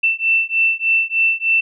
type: beating tone pair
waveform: sine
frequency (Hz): 2673 / 2676.3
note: E7 / E7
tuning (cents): +23 / +26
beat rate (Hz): 3.3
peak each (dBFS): -17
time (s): 0.03-1.61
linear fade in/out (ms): 10
effects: none